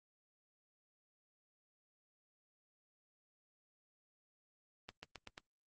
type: accelerating click train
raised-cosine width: 0.2 ms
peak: -29 dBFS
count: 5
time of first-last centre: 4.89-5.379 s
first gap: 140 ms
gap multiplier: 0.91
effects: Opus 24 kbps